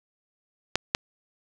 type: clicks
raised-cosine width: 0.2 ms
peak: -4 dBFS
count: 2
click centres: 0.756 / 0.949 s
effects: none